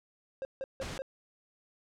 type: tone bursts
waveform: triangle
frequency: 534 Hz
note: C5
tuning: 35 cents sharp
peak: -32 dBFS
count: 4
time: 0.42-1.02 s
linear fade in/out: 0 ms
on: 30 ms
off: 160 ms
type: noise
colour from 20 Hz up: pink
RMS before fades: -40 dBFS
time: 0.81-0.98 s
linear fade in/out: 5 ms
effects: low-pass 7000 Hz 12 dB/octave